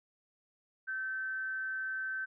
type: tone with frequency modulation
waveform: sine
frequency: 1542 Hz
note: G6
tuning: 29 cents flat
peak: -34 dBFS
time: 0.87-2.26 s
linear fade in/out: 20 ms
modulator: 220 Hz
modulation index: 0.22
effects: none